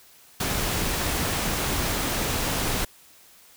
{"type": "noise", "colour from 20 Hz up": "pink", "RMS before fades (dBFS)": -26, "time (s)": [0.4, 2.85], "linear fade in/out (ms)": 5, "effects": ["white hiss -53 dBFS RMS until 3.56 s"]}